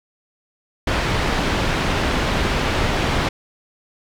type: low-pass noise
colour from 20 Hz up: pink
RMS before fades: -20 dBFS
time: 0.87-3.29 s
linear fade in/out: 5 ms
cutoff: 3600 Hz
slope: 12 dB/octave
effects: none